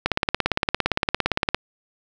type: click train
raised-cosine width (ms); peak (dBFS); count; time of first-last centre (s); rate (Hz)
0.3; -3; 27; 0.06-1.546; 17.5
effects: none